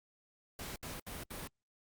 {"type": "noise bursts", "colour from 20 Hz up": "pink", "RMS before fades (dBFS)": -44, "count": 4, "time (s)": [0.59, 1.474], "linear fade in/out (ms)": 2, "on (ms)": 170, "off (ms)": 68, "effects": ["Opus 48 kbps"]}